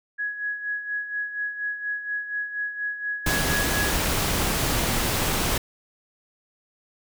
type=tone with tremolo; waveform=sine; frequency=1673 Hz; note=G#6; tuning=12 cents sharp; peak=-24 dBFS; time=0.18-3.95 s; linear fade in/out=20 ms; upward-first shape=sine; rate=4.2 Hz; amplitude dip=65%
type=noise; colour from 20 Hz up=pink; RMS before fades=-24 dBFS; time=3.26-5.58 s; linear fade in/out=5 ms
effects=none